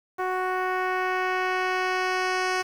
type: tone with low-pass filter sweep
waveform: 10% pulse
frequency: 369.9 Hz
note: F#4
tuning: in tune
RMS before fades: -26 dBFS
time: 0.18-2.63 s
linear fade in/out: 20 ms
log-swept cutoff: 1200 to 6200 Hz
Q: 0.86
effects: 8-bit